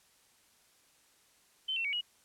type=tone with pitch steps; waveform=sine; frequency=3074 / 2705 / 2255 / 2903 Hz; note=G7 / E7 / C#7 / F#7; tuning=-35 / +44 / +29 / -34 cents; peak=-31 dBFS; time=1.68-2.012 s; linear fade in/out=10 ms; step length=83 ms; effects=white hiss -66 dBFS RMS until 2.24 s + low-pass 11000 Hz 12 dB/octave